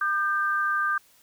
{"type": "tone pair together", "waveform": "sine", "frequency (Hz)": [1205.5, 1568], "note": ["D6", "G6"], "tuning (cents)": [45, 0], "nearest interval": "perfect fourth", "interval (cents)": 455, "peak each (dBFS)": -25, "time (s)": [0.01, 0.98], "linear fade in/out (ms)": 5, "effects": ["white hiss -59 dBFS RMS until 1.22 s"]}